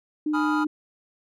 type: tone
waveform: sine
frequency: 303 Hz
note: D#4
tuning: 46 cents flat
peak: -22 dBFS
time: 0.26-0.67 s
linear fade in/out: 5 ms
type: chord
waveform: triangle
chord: F half-diminished seventh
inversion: first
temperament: equal with one note detuned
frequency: 836.9 / 987.8 / 1244.5 / 1396.9 Hz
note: Ab5 / Cb6 / Eb6 / F6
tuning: +13 / 0 / 0 / 0 cents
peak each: -29 / -28 / -28 / -27 dBFS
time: 0.33-0.65 s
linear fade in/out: 20 ms
effects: tanh soft clip ceiling -10 dBFS